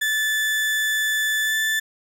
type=tone with pitch glide; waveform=35% pulse; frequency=1746 to 1757.1 Hz; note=A6 to A6; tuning=-14 to -3 cents; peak=-18 dBFS; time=0.01-1.8 s; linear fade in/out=10 ms; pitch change=+11 cents; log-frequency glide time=1.45-1.55 s; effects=none